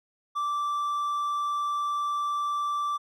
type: tone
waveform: triangle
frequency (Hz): 1169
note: D6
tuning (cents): -8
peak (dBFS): -24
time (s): 0.35-2.98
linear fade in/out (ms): 20
effects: none